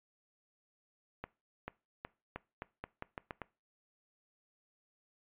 accelerating click train, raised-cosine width 0.5 ms, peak -25 dBFS, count 10, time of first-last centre 1.24-3.417 s, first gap 440 ms, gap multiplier 0.84, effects noise-tail reverb RT60 0.3 s tail -21 dB re dry + resampled to 8000 Hz

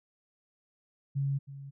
sine tone with echo, 138.59 Hz, C#3, in tune, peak -27 dBFS, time 1.15-1.39 s, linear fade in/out 20 ms, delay 320 ms, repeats 1, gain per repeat -14 dB, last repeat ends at 1.71 s, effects none

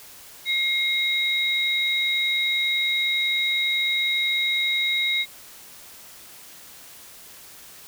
sine tone pair together, 2136 / 3806 Hz, C7 / A#7, +35 / +35 cents, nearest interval minor seventh, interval 1000 cents, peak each -23 dBFS, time 0.45-5.26 s, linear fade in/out 50 ms, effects white hiss -45 dBFS RMS until 7.87 s

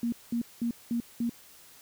sine tone bursts, 235.2 Hz, A#3, 16 cents sharp, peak -26 dBFS, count 5, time 0.03-1.295 s, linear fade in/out 2 ms, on 93 ms, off 200 ms, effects white hiss -54 dBFS RMS until 1.81 s

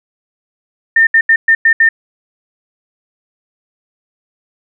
sine tone bursts at uneven times, 1810 Hz, A6, 48 cents sharp, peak -5 dBFS, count 6, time 0.96-1.07 / 1.14-1.21 / 1.29-1.36 / 1.48-1.55 / 1.65-1.73 / 1.8-1.89 s, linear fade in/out 5 ms, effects none

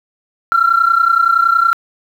sine tone pair together, 1347.3 / 1378 Hz, E6 / F6, +37 / -24 cents, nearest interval unison, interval 39 cents, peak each -11 dBFS, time 0.52-1.73 s, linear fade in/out 0 ms, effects tanh soft clip ceiling -3 dBFS + 7-bit

